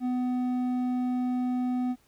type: tone with hard clipping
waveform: sine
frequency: 250 Hz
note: B3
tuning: 21 cents sharp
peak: -27 dBFS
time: 0-1.96 s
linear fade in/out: 50 ms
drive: 6 dB
effects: pink hiss -65 dBFS RMS until 2.07 s